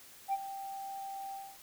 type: tone with ADSR envelope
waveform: sine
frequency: 784 Hz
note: G5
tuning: in tune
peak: -25 dBFS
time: 0.28-1.58 s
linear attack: 50 ms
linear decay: 37 ms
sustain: -14 dB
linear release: 250 ms
effects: tanh soft clip ceiling -27 dBFS + white hiss -55 dBFS RMS until 1.62 s